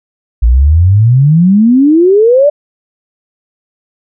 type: exponential sweep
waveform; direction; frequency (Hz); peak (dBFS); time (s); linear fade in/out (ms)
sine; up; 55 to 603; -3; 0.42-2.5; 10
effects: none